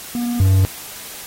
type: tone pair in turn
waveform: triangle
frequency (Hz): 240 / 95.24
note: B3 / G2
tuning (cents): -49 / -49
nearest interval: octave + major third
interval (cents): 1600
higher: first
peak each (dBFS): -17 / -8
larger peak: second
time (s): 0.15-0.4 / 0.4-0.65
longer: neither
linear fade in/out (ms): 0
effects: white hiss -34 dBFS RMS until 1.26 s + AAC 48 kbps